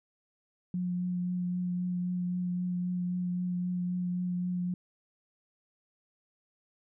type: tone with vibrato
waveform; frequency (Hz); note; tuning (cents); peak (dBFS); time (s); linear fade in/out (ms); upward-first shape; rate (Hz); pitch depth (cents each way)
sine; 179.1; F3; +44; -29; 0.74-4.74; 2; triangle; 3.8; 15
effects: none